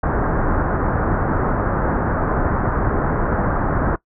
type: low-pass noise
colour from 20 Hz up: pink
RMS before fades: -19 dBFS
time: 0.03-3.96 s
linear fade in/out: 5 ms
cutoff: 1600 Hz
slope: 48 dB/octave
effects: noise-tail reverb RT60 0.1 s tail -20 dB re dry